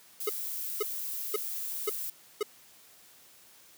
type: noise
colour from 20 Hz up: violet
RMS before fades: -36 dBFS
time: 0.2-2.1 s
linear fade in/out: 5 ms
type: tone bursts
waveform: square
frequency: 421.1 Hz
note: G#4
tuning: 24 cents sharp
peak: -27 dBFS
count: 5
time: 0.27-2.43 s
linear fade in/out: 5 ms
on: 24 ms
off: 510 ms
effects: white hiss -57 dBFS RMS until 3.77 s + high-pass 80 Hz 12 dB/octave